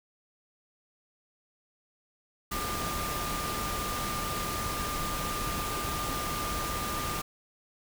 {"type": "tone in noise", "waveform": "sine", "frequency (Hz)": 1200, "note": "D6", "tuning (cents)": 37, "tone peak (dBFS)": -35, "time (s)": [2.51, 7.22], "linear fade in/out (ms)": 10, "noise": "pink", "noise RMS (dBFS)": -34, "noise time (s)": [2.51, 7.22], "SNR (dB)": -4, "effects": []}